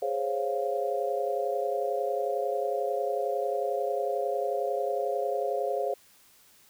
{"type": "chord", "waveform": "sine", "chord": "Db major seventh", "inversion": "second", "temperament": "equal", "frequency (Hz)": [415.3, 523.3, 554.4, 698.5], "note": ["Ab4", "C5", "Db5", "F5"], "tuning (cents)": [0, 0, 0, 0], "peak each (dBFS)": -32, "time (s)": [0.02, 5.94], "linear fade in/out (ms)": 5, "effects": ["white hiss -59 dBFS RMS until 6.69 s"]}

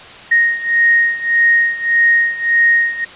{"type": "beating tone pair", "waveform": "sine", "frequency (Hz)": [1864.7, 1866.4], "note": ["A#6", "A#6"], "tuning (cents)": [0, 2], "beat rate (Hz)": 1.7, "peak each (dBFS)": [-12, -15], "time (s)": [0.31, 3.05], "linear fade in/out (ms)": 10, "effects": ["white hiss -35 dBFS RMS until 3.15 s", "resampled to 8000 Hz"]}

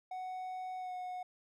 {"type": "tone with pitch glide", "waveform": "triangle", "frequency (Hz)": [742, 730.5], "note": ["F#5", "F#5"], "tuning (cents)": [5, -22], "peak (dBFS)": -37, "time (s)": [0.11, 1.23], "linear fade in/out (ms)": 5, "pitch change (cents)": -27, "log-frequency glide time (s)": [0.78, 0.93], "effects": []}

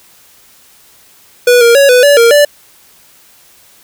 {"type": "tone with pitch steps", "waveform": "square", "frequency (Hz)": [489.1, 469.2, 558, 496.9, 574, 465.7, 584], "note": ["B4", "A#4", "C#5", "B4", "D5", "A#4", "D5"], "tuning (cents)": [-17, 11, 11, 11, -40, -2, -10], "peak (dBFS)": -4, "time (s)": [1.47, 2.45], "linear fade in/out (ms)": 5, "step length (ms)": 140, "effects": ["white hiss -44 dBFS RMS until 3.83 s"]}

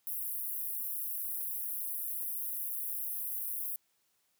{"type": "high-pass noise", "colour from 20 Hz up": "pink", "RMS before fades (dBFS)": -37, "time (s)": [0.07, 3.76], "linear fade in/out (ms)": 0, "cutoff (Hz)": 11000, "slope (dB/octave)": 48, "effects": ["white hiss -75 dBFS RMS until 4.39 s", "high-pass 80 Hz 12 dB/octave"]}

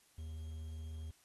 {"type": "tone with quantisation", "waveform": "triangle", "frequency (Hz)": 79, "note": "D#2", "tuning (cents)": 27, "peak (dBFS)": -40, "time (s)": [0.18, 1.11], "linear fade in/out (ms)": 5, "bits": 11, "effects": ["white hiss -69 dBFS RMS until 1.24 s", "AAC 32 kbps"]}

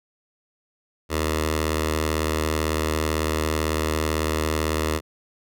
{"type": "tone with notch filter", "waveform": "10% pulse", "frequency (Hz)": 78, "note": "D#2", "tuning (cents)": 5, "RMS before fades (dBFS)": -24, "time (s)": [1.09, 5.01], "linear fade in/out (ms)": 50, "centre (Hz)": 180, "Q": 0.77, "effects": []}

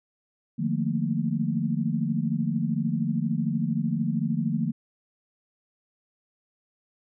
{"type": "chord", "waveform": "sine", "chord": "Bb major seventh", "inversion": "first", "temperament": "equal with one note detuned", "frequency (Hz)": [150.44, 174.61, 220, 233.1], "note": ["D3", "F3", "A3", "Bb3"], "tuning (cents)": [42, 0, 0, 0], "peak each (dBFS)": -29, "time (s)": [0.58, 4.72], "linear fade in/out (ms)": 20, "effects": []}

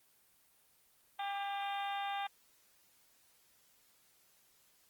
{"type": "harmonic tone with a mistuned harmonic", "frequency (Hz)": 400, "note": "G4", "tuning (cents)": 35, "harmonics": [2, 3, 4, 5, 6, 7, 8, 9], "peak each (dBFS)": [-37, -46, -47, -50, -50, -51, -52, -49], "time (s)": [1.19, 2.27], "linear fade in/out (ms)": 5, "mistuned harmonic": 3, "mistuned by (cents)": -26, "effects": ["white hiss -69 dBFS RMS until 4.89 s", "Opus 24 kbps"]}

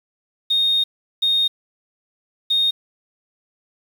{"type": "tone bursts at uneven times", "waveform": "sine", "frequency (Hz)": 3700, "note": "A#7", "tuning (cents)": -14, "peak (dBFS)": -14, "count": 3, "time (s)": [[0.5, 0.84], [1.22, 1.48], [2.5, 2.71]], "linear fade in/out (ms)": 10, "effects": ["tanh soft clip ceiling -10 dBFS", "7-bit"]}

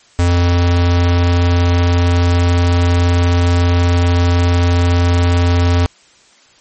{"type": "tone", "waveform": "square", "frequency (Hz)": 87.31, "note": "F2", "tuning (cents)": 0, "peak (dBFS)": -10, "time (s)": [0.19, 5.86], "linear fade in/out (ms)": 0, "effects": ["white hiss -48 dBFS RMS until 6.6 s", "MP3 32 kbps"]}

